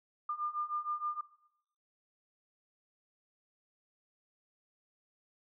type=beating tone pair; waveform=sine; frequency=1200 / 1206.4 Hz; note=D6 / D6; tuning=+37 / +46 cents; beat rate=6.4 Hz; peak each=-39 / -36 dBFS; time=0.29-1.21 s; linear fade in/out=5 ms; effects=noise-tail reverb RT60 0.8 s tail -19 dB re dry